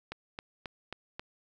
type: click train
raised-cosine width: 0.3 ms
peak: -22 dBFS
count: 5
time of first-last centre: 0.12-1.195 s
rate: 3.72 Hz
effects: none